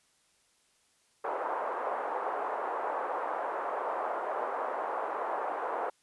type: band-pass noise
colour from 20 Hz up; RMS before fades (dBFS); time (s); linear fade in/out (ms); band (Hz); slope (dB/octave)
white; -34; 1.24-5.9; 5; 450 to 1100; 24
effects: white hiss -69 dBFS RMS until 6.02 s + resampled to 24000 Hz